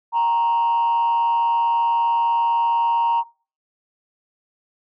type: tone with frequency modulation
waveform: sine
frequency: 932.3 Hz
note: A#5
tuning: in tune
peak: -14 dBFS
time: 0.12-3.24 s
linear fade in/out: 50 ms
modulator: 153 Hz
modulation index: 0.3
effects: noise-tail reverb RT60 0.4 s tail -24 dB re dry + tanh soft clip ceiling -14 dBFS